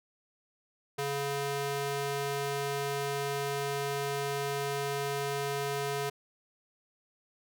square tone with high-pass filter, 140.9 Hz, C#3, 29 cents sharp, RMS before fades -33 dBFS, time 0.98-6.1 s, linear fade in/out 10 ms, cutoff 330 Hz, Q 0.91, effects none

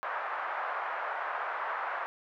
white band-pass noise, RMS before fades -35 dBFS, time 0.03-2.06 s, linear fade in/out 0 ms, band 650 to 1500 Hz, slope 24 dB/octave, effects none

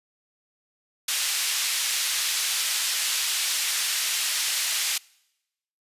pink band-pass noise, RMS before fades -26 dBFS, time 1.08-4.98 s, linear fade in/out 5 ms, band 2700 to 12000 Hz, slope 12 dB/octave, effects noise-tail reverb RT60 0.9 s tail -25 dB re dry + resampled to 32000 Hz

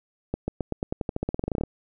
accelerating click train, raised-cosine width 2 ms, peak -13 dBFS, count 20, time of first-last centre 0.34-1.636 s, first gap 140 ms, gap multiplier 0.91, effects none

